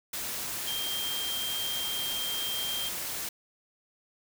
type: tone in noise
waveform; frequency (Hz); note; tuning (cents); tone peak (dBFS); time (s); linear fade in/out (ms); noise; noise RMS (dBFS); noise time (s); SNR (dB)
sine; 3184; G7; +26; -32; 0.67-2.89; 5; white; -35; 0.13-3.29; 0
effects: none